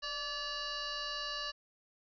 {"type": "tone with frequency modulation", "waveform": "sine", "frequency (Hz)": 2854, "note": "F7", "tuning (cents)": 37, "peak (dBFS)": -36, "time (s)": [0.02, 1.52], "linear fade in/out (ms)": 20, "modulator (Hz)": 565, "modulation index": 3.8, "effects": []}